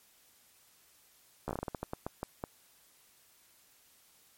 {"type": "slowing click train", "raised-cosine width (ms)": 1, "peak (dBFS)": -21, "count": 14, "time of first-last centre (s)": [1.48, 2.439], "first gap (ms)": 13, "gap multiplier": 1.26, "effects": ["white hiss -64 dBFS RMS until 4.37 s", "MP3 64 kbps"]}